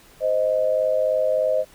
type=tone pair together; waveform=sine; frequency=519.7 / 623 Hz; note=C5 / D#5; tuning=-12 / +2 cents; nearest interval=minor third; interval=314 cents; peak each=-21 / -20 dBFS; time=0.2-1.65 s; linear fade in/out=50 ms; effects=pink hiss -51 dBFS RMS until 1.74 s